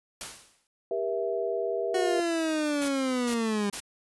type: noise with exponential decay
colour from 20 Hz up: white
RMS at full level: -34 dBFS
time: 0.21-0.67 s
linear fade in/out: 1 ms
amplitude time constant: 100 ms
type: chord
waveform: sine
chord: E diminished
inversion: first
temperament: just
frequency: 395.6 / 474.7 / 659.3 Hz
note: G4 / Bb4 / E5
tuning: +16 / +31 / 0 cents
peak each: -31 dBFS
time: 0.91-2.2 s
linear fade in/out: 2 ms
type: linear sweep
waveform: 30% pulse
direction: down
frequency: 370 to 200 Hz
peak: -23 dBFS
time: 1.94-3.7 s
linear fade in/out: 5 ms
type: noise bursts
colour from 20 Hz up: white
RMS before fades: -35 dBFS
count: 3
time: 2.81-3.804 s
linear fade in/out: 10 ms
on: 78 ms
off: 380 ms
effects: resampled to 24000 Hz